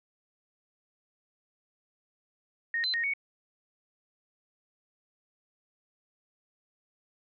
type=tone with pitch steps; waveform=sine; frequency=1855 / 4049 / 1859 / 2228 Hz; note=A#6 / B7 / A#6 / C#7; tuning=-9 / +42 / -5 / +8 cents; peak=-27 dBFS; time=2.74-3.136 s; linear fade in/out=2 ms; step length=99 ms; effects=none